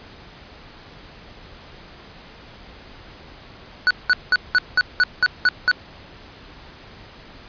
square tone bursts, 1480 Hz, F#6, in tune, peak -13 dBFS, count 9, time 3.87-5.714 s, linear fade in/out 0 ms, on 36 ms, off 190 ms, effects pink hiss -43 dBFS RMS until 7.48 s + resampled to 11025 Hz

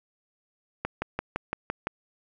click train, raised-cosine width 0.5 ms, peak -13 dBFS, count 7, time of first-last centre 0.85-1.87 s, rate 5.88 Hz, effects none

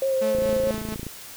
sine tone with vibrato, 532 Hz, C5, 29 cents sharp, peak -20 dBFS, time 0.02-0.71 s, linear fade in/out 2 ms, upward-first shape triangle, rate 4.9 Hz, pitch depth 28 cents each way
sawtooth tone with tremolo, 217.2 Hz, A3, 22 cents flat, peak -24 dBFS, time 0.21-0.95 s, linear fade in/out 10 ms, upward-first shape sine, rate 4.3 Hz, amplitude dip 50%
click train, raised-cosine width 3 ms, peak -20 dBFS, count 21, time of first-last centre 0.35-1.067 s, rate 27.9 Hz
effects white hiss -41 dBFS RMS until 1.36 s

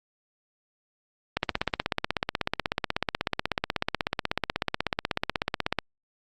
click train, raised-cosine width 0.3 ms, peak -8 dBFS, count 73, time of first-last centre 1.37-5.787 s, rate 16.3 Hz, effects Opus 48 kbps

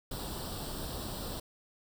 pink noise with comb filter, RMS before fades -39 dBFS, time 0.11-1.4 s, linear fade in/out 5 ms, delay 0.23 ms, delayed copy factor +0.75, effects none

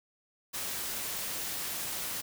white noise, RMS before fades -36 dBFS, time 0.53-2.22 s, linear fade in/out 20 ms, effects none

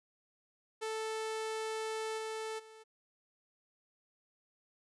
sawtooth tone with level steps, 440 Hz, A4, in tune, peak -32 / -34 / -49 dBFS, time 0.81-2.84 s, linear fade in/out 20 ms, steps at 2.17 / 2.58 s, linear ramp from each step 20 ms, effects resampled to 24000 Hz

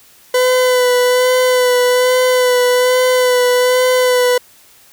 40% pulse tone with vibrato, 501 Hz, B4, 25 cents sharp, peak -9 dBFS, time 0.34-4.38 s, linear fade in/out 5 ms, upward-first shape sine, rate 1.2 Hz, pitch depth 22 cents each way, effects white hiss -46 dBFS RMS until 4.92 s

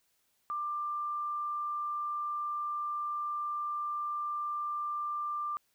sine tone, 1187 Hz, D6, 18 cents sharp, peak -32 dBFS, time 0.5-5.57 s, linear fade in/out 0 ms, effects white hiss -74 dBFS RMS until 5.74 s

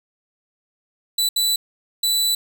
sawtooth tone bursts at uneven times, 3972 Hz, B7, 9 cents sharp, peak -14 dBFS, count 3, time 1.18-1.29 / 1.36-1.56 / 2.03-2.35 s, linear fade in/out 5 ms, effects none

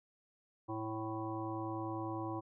harmonic tone, 110 Hz, A2, in tune, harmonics 1 / 3 / 5 / 7 / 9 / 10, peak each -44 / -40 / -48 / -46 / -45 / -50 dBFS, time 0.68-2.41 s, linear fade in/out 20 ms, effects none

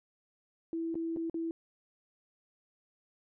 sine tone with dropouts, 329.6 Hz, E4, in tune, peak -32 dBFS, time 0.73-1.51 s, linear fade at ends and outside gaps 1 ms, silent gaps 0.944-0.954 / 1.163-1.17 / 1.298-1.343 s, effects none

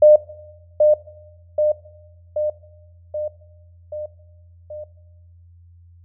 sine tone with echo, 604 Hz, D5, 48 cents sharp, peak -6 dBFS, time 0.02-0.16 s, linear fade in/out 5 ms, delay 780 ms, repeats 6, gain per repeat -4 dB, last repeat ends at 4.84 s, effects noise-tail reverb RT60 1.0 s tail -19 dB re dry + added 86 Hz sine -45 dBFS peak until 6.04 s

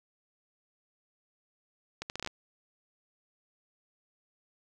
accelerating click train, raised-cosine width 0.2 ms, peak -19 dBFS, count 8, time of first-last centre 2.02-2.274 s, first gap 79 ms, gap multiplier 0.72, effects none

